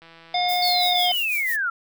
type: click train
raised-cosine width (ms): 0.3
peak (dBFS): -31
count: 187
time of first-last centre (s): 0.02-1.147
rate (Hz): 165
type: harmonic tone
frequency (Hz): 717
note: F5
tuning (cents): +45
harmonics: 1 / 3 / 5 / 7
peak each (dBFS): -21 / -29 / -26 / -30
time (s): 0.34-1.12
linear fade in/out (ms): 5
type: noise with tremolo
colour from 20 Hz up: violet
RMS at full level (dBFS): -31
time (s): 0.48-1.57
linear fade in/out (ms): 20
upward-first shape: sine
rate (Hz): 6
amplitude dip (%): 65
type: linear sweep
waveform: sine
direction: down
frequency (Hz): 4539 to 1332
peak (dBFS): -21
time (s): 0.62-1.7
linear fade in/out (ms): 5
effects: none